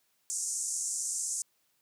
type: band-pass noise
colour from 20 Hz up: pink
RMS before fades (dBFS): -34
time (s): 0.3-1.42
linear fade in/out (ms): 0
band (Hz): 6300 to 9200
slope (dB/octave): 48
effects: white hiss -73 dBFS RMS until 1.81 s + high-pass 100 Hz 12 dB/octave